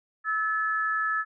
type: tone pair together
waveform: sine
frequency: 1304.7 / 1724 Hz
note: E6 / A6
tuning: -18 / -36 cents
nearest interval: perfect fourth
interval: 482 cents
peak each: -27 dBFS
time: 0.24-1.25 s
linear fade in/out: 50 ms
effects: none